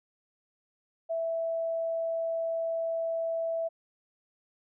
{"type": "tone", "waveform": "sine", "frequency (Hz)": 659.3, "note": "E5", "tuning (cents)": 0, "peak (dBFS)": -28, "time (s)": [1.09, 3.69], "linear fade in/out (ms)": 20, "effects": []}